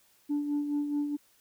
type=tone with tremolo; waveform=sine; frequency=291.4 Hz; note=D4; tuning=13 cents flat; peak=-24 dBFS; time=0.29-1.17 s; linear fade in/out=20 ms; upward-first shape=sine; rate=4.7 Hz; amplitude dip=55%; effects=tanh soft clip ceiling -24 dBFS + white hiss -65 dBFS RMS until 1.4 s